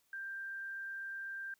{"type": "tone", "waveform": "sine", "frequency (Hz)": 1582, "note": "G6", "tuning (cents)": 15, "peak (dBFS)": -40, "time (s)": [0.13, 1.54], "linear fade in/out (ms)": 2, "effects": ["white hiss -75 dBFS RMS until 1.59 s"]}